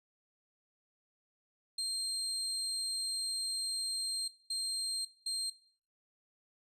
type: tone bursts at uneven times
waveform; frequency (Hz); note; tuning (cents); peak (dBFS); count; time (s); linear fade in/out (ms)
35% pulse; 4186; C8; 0; -32; 3; 1.78-4.28 / 4.5-5.05 / 5.26-5.5; 5
effects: noise-tail reverb RT60 0.5 s tail -17 dB re dry + resampled to 32000 Hz